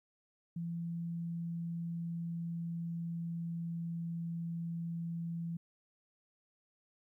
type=tone with pitch glide; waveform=sine; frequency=169 to 167.93 Hz; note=E3 to E3; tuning=+43 to +32 cents; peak=-36 dBFS; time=0.56-5.57 s; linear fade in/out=5 ms; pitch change=-11 cents; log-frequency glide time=0.67-4.22 s; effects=13-bit